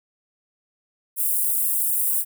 white high-pass noise, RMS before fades -22 dBFS, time 1.16-2.25 s, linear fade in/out 50 ms, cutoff 8700 Hz, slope 48 dB/octave, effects none

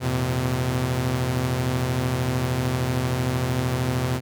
sawtooth tone cluster, 84.2 / 114.8 / 127.9 Hz, E2 / A#2 / C3, +37 / -26 / -39 cents, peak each -27 / -26 / -19 dBFS, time 0-4.21 s, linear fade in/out 50 ms, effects none

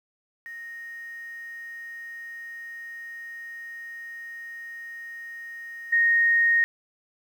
sine tone with level steps, 1860 Hz, A#6, 4 cents flat, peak -36 / -17 dBFS, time 0.46-6.64 s, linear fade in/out 0 ms, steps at 5.92 s, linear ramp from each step 10 ms, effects 9-bit

